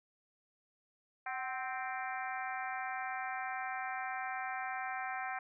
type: harmonic tone with a mistuned harmonic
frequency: 261.6 Hz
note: C4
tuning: in tune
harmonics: 3 / 4 / 5 / 6 / 7 / 8 / 9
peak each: -40 / -46 / -46 / -44 / -46 / -49 / -48 dBFS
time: 1.26-5.39 s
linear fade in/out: 5 ms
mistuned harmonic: 3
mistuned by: -52 cents
effects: none